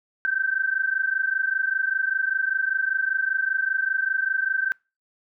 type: tone pair together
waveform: sine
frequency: 1540 / 1565.1 Hz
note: G6 / G6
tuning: -31 / -3 cents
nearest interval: unison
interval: 28 cents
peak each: -24 dBFS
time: 0.25-4.72 s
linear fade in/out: 0 ms
effects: noise-tail reverb RT60 0.3 s tail -26 dB re dry